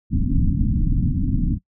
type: low-pass noise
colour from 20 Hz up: pink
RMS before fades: -19 dBFS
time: 0.1-1.59 s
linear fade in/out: 50 ms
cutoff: 290 Hz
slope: 96 dB/octave
effects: noise-tail reverb RT60 0.1 s tail -22 dB re dry